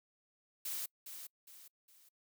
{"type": "noise with echo", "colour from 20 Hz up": "blue", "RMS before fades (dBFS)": -40, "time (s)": [0.65, 0.86], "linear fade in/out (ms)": 5, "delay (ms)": 410, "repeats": 3, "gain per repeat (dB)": -8, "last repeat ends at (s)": 2.09, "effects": ["noise-tail reverb RT60 0.1 s tail -26 dB re dry"]}